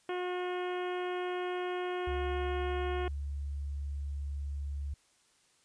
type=harmonic tone; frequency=360.7 Hz; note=F#4; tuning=44 cents flat; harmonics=1 / 2 / 3 / 4 / 5 / 6 / 7 / 8 / 9; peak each=-34 / -40 / -44 / -46 / -48 / -50 / -51 / -52 / -53 dBFS; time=0.09-3.08 s; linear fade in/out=2 ms
type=tone; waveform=sine; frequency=71 Hz; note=C#2; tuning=42 cents sharp; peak=-34 dBFS; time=2.07-4.94 s; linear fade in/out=5 ms
effects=white hiss -68 dBFS RMS until 5.64 s + resampled to 22050 Hz